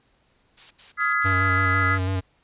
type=noise bursts; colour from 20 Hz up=blue; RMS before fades=-39 dBFS; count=4; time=0.57-1.349 s; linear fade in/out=10 ms; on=140 ms; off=73 ms
type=chord; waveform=sine; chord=F half-diminished seventh; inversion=third; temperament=just; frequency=1257.2 / 1396.9 / 1676.3 / 2012 Hz; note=Eb6 / F6 / Ab6 / Cb7; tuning=+18 / 0 / +16 / +32 cents; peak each=-24 / -26 / -26 / -25 dBFS; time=0.97-1.99 s; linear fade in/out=50 ms
type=tone with vibrato; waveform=square; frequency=94.1 Hz; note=F#2; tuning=30 cents sharp; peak=-23 dBFS; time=1.24-2.21 s; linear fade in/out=20 ms; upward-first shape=square; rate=6 Hz; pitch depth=25 cents each way
effects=pink hiss -64 dBFS RMS until 2.43 s + resampled to 8000 Hz